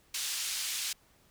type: band-pass noise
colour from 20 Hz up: pink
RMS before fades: -35 dBFS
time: 0.14-0.93 s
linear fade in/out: 5 ms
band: 3400 to 10000 Hz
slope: 12 dB/octave
effects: pink hiss -65 dBFS RMS until 1.3 s